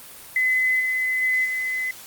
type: tone with level steps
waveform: sine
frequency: 2027 Hz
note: B6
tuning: 45 cents sharp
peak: -17 / -20 / -18 / -23 dBFS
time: 0.36-1.91 s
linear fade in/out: 2 ms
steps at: 0.79 / 1.21 / 1.44 s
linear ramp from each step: 20 ms
effects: white hiss -42 dBFS RMS until 2.06 s + Opus 32 kbps